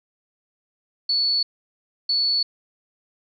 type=tone bursts at uneven times; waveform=sine; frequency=4435 Hz; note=C#8; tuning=in tune; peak=-18 dBFS; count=2; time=1.09-1.43 / 2.09-2.43 s; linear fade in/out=5 ms; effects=none